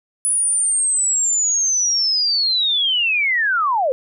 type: linear sweep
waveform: sine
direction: down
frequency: 9956 to 489.2 Hz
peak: -15 dBFS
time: 0.25-3.92 s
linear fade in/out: 0 ms
effects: none